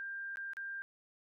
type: tone with dropouts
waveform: sine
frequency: 1592 Hz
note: G6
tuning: 26 cents sharp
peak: -39 dBFS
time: 0-0.82 s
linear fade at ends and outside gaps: 0 ms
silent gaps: 0.358-0.371 / 0.534-0.569 s
effects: none